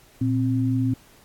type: tone pair together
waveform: sine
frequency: 116.75 / 262.1 Hz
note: A#2 / C4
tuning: +3 / +3 cents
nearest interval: octave + major second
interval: 1400 cents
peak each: -22 dBFS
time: 0.21-0.94 s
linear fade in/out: 5 ms
effects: pink hiss -54 dBFS RMS until 1.24 s + AAC 64 kbps